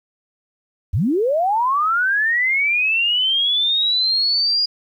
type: linear sweep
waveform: sine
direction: up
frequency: 66.1 to 4885 Hz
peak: -15 dBFS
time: 0.93-4.66 s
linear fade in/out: 10 ms
effects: 9-bit